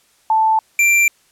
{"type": "tone pair in turn", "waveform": ["sine", "square"], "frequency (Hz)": [880, 2360], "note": ["A5", "D7"], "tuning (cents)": [0, 8], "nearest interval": "octave + perfect fourth", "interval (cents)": 1708, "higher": "second", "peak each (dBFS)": -11, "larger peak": "neither", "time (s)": [[0.3, 0.59], [0.79, 1.08]], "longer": "neither", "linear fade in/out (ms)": 2, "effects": ["white hiss -56 dBFS RMS until 1.31 s", "low-pass 11000 Hz 12 dB/octave"]}